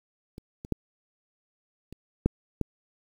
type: clicks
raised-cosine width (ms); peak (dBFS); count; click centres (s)
3; -28 / -26 / -13 / -29 / -8 / -14; 6; 0.381 / 0.649 / 0.723 / 1.926 / 2.26 / 2.613
effects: 8-bit